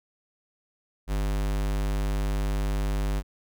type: tone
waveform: square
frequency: 50 Hz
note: G1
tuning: 35 cents sharp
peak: -25 dBFS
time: 1.07-3.23 s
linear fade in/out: 50 ms
effects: none